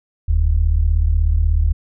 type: tone pair together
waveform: sine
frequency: 41.44 / 77.78 Hz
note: E1 / D#2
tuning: +10 / 0 cents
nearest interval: major seventh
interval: 1090 cents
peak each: -15 dBFS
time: 0.28-1.73 s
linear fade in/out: 10 ms
effects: none